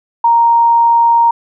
sine tone, 932.3 Hz, A#5, in tune, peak -6 dBFS, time 0.24-1.31 s, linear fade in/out 5 ms, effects none

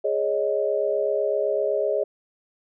sine chord, Ab suspended fourth, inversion none, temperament equal, 415.3 / 554.4 / 622.3 Hz, Ab4 / Db5 / Eb5, 0 / 0 / 0 cents, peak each -25 dBFS, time 0.04-2.04 s, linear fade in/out 10 ms, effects none

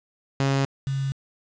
sawtooth / sine tone pair in turn, 136.8 / 135.93 Hz, C#3 / C#3, -23 / -34 cents, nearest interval unison, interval 11 cents, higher first, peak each -16 / -23 dBFS, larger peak first, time 0.4-0.65 / 0.87-1.12 s, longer neither, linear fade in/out 0 ms, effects resampled to 16000 Hz + 7-bit

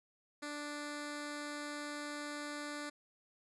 10% pulse tone with notch filter, 293.7 Hz, D4, in tune, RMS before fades -43 dBFS, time 0.42-2.9 s, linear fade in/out 10 ms, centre 780 Hz, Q 1.7, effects resampled to 24000 Hz

